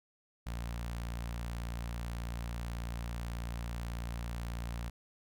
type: tone with notch filter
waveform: sawtooth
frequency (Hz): 58.27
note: A#1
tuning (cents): 0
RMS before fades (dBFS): -39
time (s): 0.46-4.9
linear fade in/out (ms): 10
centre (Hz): 370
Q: 0.99
effects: none